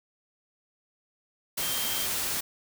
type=tone in noise; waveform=sine; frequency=3167 Hz; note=G7; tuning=17 cents sharp; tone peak=-35 dBFS; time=1.61-2.06 s; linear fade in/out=10 ms; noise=white; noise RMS=-30 dBFS; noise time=1.57-2.41 s; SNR=-8 dB; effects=none